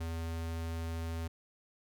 square tone, 82.41 Hz, E2, in tune, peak -36 dBFS, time 0-1.28 s, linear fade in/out 10 ms, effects none

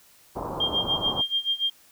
white low-pass noise, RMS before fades -32 dBFS, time 0.35-1.22 s, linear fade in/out 20 ms, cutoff 1100 Hz, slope 48 dB/octave
sine tone with tremolo, 3200 Hz, G7, 35 cents sharp, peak -20 dBFS, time 0.6-1.7 s, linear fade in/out 5 ms, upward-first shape sine, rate 6.9 Hz, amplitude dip 90%
effects white hiss -56 dBFS RMS until 1.91 s

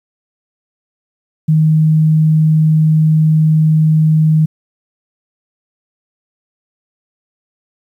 sine tone, 156.5 Hz, D#3, 10 cents sharp, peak -7 dBFS, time 1.48-4.46 s, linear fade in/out 10 ms, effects 8-bit

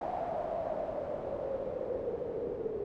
white noise with low-pass filter sweep, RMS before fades -36 dBFS, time 0.01-2.84 s, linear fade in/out 5 ms, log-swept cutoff 730 to 430 Hz, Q 8.5, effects none

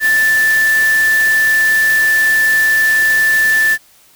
sine tone in noise, 1760 Hz, A6, in tune, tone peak -9 dBFS, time 0-3.78 s, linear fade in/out 50 ms, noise white, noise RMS -24 dBFS, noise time 0-3.78 s, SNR +12 dB, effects white hiss -48 dBFS RMS until 4.15 s

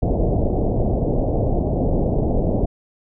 pink low-pass noise, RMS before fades -19 dBFS, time 0.02-2.66 s, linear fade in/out 10 ms, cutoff 710 Hz, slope 48 dB/octave, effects none

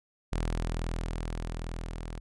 sawtooth tone with level ramp, 41.2 Hz, E1, in tune, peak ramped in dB -24 to -33 dBFS, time 0.32-2.2 s, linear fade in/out 10 ms, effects resampled to 24000 Hz

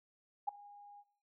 sine tone with ADSR envelope, 817 Hz, G#5, 29 cents flat, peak -29 dBFS, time 0.47-1.04 s, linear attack 16 ms, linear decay 7 ms, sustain -24 dB, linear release 47 ms, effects noise-tail reverb RT60 0.5 s tail -17 dB re dry

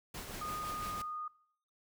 pink noise with tremolo, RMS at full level -43 dBFS, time 0.14-1.02 s, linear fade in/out 5 ms, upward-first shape triangle, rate 5.9 Hz, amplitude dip 40%
sine tone, 1231 Hz, D#6, 19 cents flat, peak -38 dBFS, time 0.41-1.28 s, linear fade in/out 5 ms
effects noise-tail reverb RT60 0.6 s tail -19 dB re dry

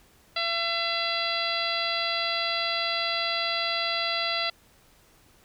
harmonic tone, 675 Hz, E5, 41 cents sharp, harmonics 1 / 2 / 3 / 4 / 5 / 6 / 7, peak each -33 / -33 / -33 / -33 / -33 / -33 / -33 dBFS, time 0.36-4.5 s, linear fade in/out 5 ms, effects pink hiss -59 dBFS RMS until 5.44 s

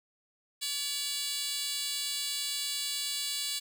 10% pulse tone with high-pass filter, 571 Hz, D5, 49 cents flat, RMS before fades -34 dBFS, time 0.61-3.6 s, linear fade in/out 20 ms, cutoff 4600 Hz, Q 2.3, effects none

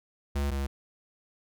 square tone pair in turn, 70.6 / 68.83 Hz, C#2 / C#2, +32 / -12 cents, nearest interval unison, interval 44 cents, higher first, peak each -27 / -29 dBFS, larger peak first, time 0.35-0.51 / 0.51-0.67 s, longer neither, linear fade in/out 10 ms, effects none

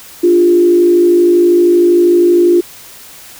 sine tone with frequency modulation, 349.2 Hz, F4, in tune, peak -5 dBFS, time 0.23-2.61 s, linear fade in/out 10 ms, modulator 52.7 Hz, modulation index 0.5, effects white hiss -35 dBFS RMS until 3.39 s

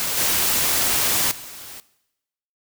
white noise with level steps, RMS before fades -24 / -20 / -38 dBFS, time 0-1.8 s, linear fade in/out 0 ms, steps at 0.17 / 1.31 s, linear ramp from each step 5 ms, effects noise-tail reverb RT60 0.9 s tail -18 dB re dry

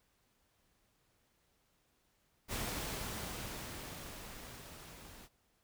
pink noise with level ramp, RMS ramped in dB -38 to -55 dBFS, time 2.48-5.29 s, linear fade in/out 50 ms, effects pink hiss -75 dBFS RMS until 5.63 s

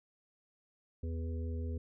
harmonic tone with a mistuned harmonic, 82.41 Hz, E2, in tune, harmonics 1 / 3 / 5 / 6, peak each -35 / -45 / -49 / -51 dBFS, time 1.03-1.78 s, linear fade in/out 5 ms, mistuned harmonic 1, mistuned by -39 cents, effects none

